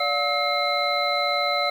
sine tone cluster, 579 / 713 / 1291 / 2129 / 4029 Hz, D5 / F5 / E6 / C7 / B7, -25 / +36 / -37 / +30 / +34 cents, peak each -27 dBFS, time 0-1.7 s, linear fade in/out 5 ms, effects 8-bit

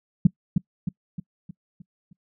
sine tone with echo, 174.61 Hz, F3, in tune, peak -9 dBFS, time 0.25-0.27 s, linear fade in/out 5 ms, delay 310 ms, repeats 6, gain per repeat -6 dB, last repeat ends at 2.13 s, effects noise-tail reverb RT60 0.1 s tail -24 dB re dry

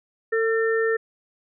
harmonic tone, 450 Hz, A4, 39 cents sharp, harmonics 1 / 3 / 4, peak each -20 / -32 / -26 dBFS, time 0.32-0.97 s, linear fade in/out 10 ms, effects none

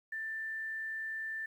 sine tone with quantisation, 1775 Hz, A6, 15 cents sharp, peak -36 dBFS, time 0.12-1.46 s, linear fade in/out 5 ms, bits 11, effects none

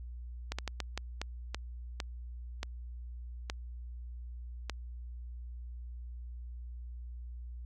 slowing click train, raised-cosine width 0.2 ms, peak -18 dBFS, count 11, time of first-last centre 0.52-4.697 s, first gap 66 ms, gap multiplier 1.38, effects added 60 Hz sine -41 dBFS peak until 7.65 s

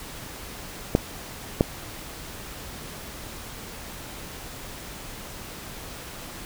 clicks, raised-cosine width 2 ms, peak -3 dBFS, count 2, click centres 0.951 / 1.609 s, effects pink hiss -39 dBFS RMS until 6.45 s

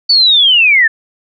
sine linear sweep, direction down, 4558 to 1726 Hz, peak -5 dBFS, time 0.09-0.88 s, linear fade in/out 10 ms, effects none

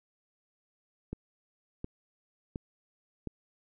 click train, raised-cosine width 3 ms, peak -23 dBFS, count 4, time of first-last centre 1.13-3.273 s, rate 1.4 Hz, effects none

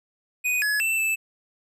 square tone with pitch steps, 2487 / 1694 / 2667 / 2633 Hz, D#7 / G#6 / E7 / E7, -1 / +34 / +20 / -3 cents, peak -22 dBFS, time 0.44-1.16 s, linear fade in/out 20 ms, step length 180 ms, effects none

